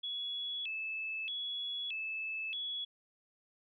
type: tone with vibrato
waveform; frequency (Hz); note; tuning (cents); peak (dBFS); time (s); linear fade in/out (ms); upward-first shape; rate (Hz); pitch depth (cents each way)
sine; 2972; F#7; +7; -36; 0.03-2.85; 10; square; 0.8; 220
effects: none